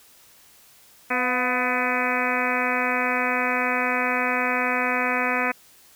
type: harmonic tone with a mistuned harmonic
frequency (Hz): 251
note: B3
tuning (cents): +28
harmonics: 1 / 2 / 3 / 4 / 5 / 6 / 7 / 8 / 9 / 10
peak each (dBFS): -30 / -30 / -30 / -30 / -30 / -30 / -30 / -30 / -30 / -30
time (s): 1.1-5.52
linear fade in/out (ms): 10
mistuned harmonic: 3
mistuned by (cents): -55
effects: white hiss -53 dBFS RMS until 5.95 s